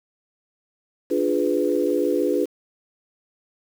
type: chord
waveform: sine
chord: D diminished seventh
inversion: none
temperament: equal with one note detuned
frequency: 293.7 / 349.2 / 415.3 / 498.2 Hz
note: D4 / F4 / Ab4 / Cb5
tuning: 0 / 0 / 0 / +15 cents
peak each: -24 dBFS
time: 1.1-2.46 s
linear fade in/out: 20 ms
effects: 7-bit